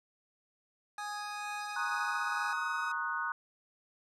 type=tone with tremolo; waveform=25% pulse; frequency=830 Hz; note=G#5; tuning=1 cent flat; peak=-34 dBFS; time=0.98-2.53 s; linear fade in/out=2 ms; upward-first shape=sine; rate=2.2 Hz; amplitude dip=25%
type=tone with pitch glide; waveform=sawtooth; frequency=1244.5 to 1268.4 Hz; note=D#6 to D#6; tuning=0 to +33 cents; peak=-38 dBFS; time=0.98-2.92 s; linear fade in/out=5 ms; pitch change=+33 cents; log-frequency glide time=1.51-2.46 s
type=chord; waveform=sine; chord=D# minor seventh; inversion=second; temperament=equal with one note detuned; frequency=932.3 / 1085.9 / 1244.5 / 1480 Hz; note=A#5 / C#6 / D#6 / F#6; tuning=0 / -36 / 0 / 0 cents; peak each=-40 / -40 / -38 / -35 dBFS; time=1.76-3.32 s; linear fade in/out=2 ms
effects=low-pass 8000 Hz 12 dB/octave